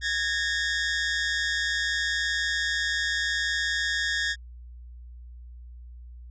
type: tone pair together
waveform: sawtooth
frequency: 1661.2 / 1821.9 Hz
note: G#6 / A#6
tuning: 0 / -40 cents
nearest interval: major second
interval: 160 cents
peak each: -24 dBFS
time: 0.01-4.36 s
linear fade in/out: 50 ms
effects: added 60 Hz sine -41 dBFS peak until 6.3 s + resampled to 16000 Hz